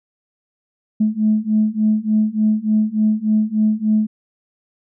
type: beating tone pair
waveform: sine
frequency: 213.4 / 216.8 Hz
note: G#3 / A3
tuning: +47 / -25 cents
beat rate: 3.4 Hz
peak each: -17 / -16 dBFS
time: 1-4.07 s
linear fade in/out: 10 ms
effects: tanh soft clip ceiling -6 dBFS